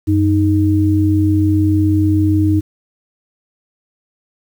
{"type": "tone pair together", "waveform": "sine", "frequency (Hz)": [94.67, 310.8], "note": ["F#2", "D#4"], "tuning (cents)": [40, -2], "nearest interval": "octave + major sixth", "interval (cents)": 2058, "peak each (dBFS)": -13, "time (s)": [0.07, 2.61], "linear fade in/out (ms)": 20, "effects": ["7-bit"]}